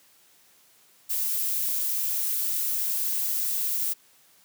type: noise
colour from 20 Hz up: violet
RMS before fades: -27 dBFS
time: 1.09-3.94 s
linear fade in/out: 20 ms
effects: white hiss -59 dBFS RMS until 4.44 s + high-pass 100 Hz 12 dB/octave